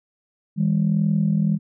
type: tone pair together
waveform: sine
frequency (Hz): 160.1 / 201.7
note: D#3 / G3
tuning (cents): +50 / +50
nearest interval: major third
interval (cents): 400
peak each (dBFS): -19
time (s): 0.56-1.59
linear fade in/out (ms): 50
effects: tanh soft clip ceiling -10 dBFS